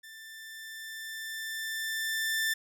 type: tone with level ramp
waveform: sawtooth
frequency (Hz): 1776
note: A6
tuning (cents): +16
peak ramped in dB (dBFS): -43 to -23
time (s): 0.03-2.54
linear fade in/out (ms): 10
effects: none